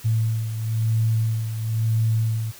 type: beating tone pair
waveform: sine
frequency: 111.6 / 112.6 Hz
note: A2 / A2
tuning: +25 / +40 cents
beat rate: 1 Hz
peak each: -20 / -27 dBFS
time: 0.04-2.52 s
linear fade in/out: 20 ms
effects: white hiss -44 dBFS RMS until 2.59 s